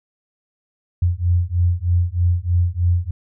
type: beating tone pair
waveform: sine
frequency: 86.3 / 89.5 Hz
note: F2 / F2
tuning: -20 / +43 cents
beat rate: 3.2 Hz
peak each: -18 / -18 dBFS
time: 1.02-3.11 s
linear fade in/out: 5 ms
effects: none